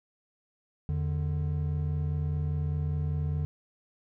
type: tone pair together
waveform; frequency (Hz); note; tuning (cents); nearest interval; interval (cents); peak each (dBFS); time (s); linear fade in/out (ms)
triangle; 83.42 / 148.4; E2 / D3; +21 / +18; minor seventh; 997; -28 / -28; 0.89-3.45; 0
effects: none